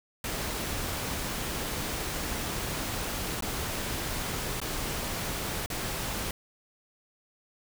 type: noise with dropouts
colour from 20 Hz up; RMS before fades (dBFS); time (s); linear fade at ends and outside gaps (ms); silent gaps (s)
pink; -33; 0.24-6.31; 2; 3.408-3.423 / 4.602-4.615 / 5.661-5.701
effects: none